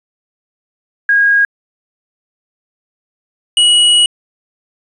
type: tone pair in turn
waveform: sine / square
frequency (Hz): 1636 / 2915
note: G#6 / F#7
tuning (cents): -26 / -26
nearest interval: minor seventh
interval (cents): 1000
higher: second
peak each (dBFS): -7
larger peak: neither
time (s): 1.09-1.45 / 3.57-4.06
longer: second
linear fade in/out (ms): 2
effects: resampled to 24000 Hz + 8-bit